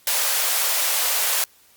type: high-pass noise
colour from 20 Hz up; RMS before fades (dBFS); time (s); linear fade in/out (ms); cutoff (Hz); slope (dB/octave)
white; -21; 0.07-1.44; 2; 480; 48
effects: white hiss -55 dBFS RMS until 1.76 s + Opus 48 kbps